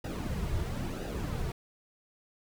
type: noise with flanger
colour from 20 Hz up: brown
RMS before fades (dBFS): -34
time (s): 0.04-1.52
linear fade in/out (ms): 5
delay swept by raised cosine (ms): 0.91 to 3.91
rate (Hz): 1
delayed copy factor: -0.6
effects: none